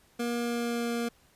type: tone with pitch glide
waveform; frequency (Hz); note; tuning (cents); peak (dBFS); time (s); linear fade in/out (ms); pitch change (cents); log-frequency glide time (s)
25% pulse; 237.6 to 235.3; A#3 to A#3; +33 to +16; -25; 0.19-1.09; 10; -17; 0.39-0.92
effects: pink hiss -63 dBFS RMS until 1.35 s + resampled to 32000 Hz